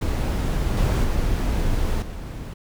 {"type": "noise with level steps", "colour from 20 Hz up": "brown", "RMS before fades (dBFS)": [-22, -19, -22, -32], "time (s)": [0.01, 2.54], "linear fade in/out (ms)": 10, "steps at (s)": [0.77, 1.04, 2.02], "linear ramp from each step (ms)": 2, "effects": []}